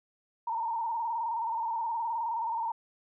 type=tone with vibrato; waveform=sine; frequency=917 Hz; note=A#5; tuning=29 cents flat; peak=-29 dBFS; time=0.47-2.72 s; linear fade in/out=5 ms; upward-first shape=square; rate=19 Hz; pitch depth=51 cents each way; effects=none